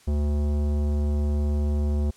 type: tone with tanh clipping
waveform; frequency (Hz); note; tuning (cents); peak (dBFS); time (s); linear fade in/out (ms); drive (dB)
sine; 73.42; D2; 0; -23; 0.07-2.11; 10; 16
effects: white hiss -55 dBFS RMS until 2.16 s + low-pass 9000 Hz 12 dB/octave